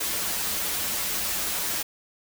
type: noise with comb filter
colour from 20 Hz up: white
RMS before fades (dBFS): -28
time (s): 0-1.83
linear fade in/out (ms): 10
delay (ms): 7.7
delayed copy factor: -0.95
effects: none